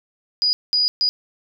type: tone bursts at uneven times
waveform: sine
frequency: 4916 Hz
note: D#8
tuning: 22 cents flat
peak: -15 dBFS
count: 3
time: 0.42-0.53 / 0.73-0.88 / 1.01-1.09 s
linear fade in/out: 0 ms
effects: none